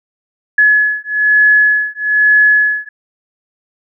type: beating tone pair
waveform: sine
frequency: 1700 / 1701.1 Hz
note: G#6 / G#6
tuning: +40 / +41 cents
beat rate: 1.1 Hz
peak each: -11 dBFS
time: 0.58-2.89 s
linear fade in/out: 5 ms
effects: none